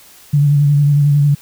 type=tone with vibrato; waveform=sine; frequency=144.6 Hz; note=D3; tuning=27 cents flat; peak=-8 dBFS; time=0.33-1.35 s; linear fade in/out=10 ms; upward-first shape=sine; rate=11 Hz; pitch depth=32 cents each way; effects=white hiss -43 dBFS RMS until 1.41 s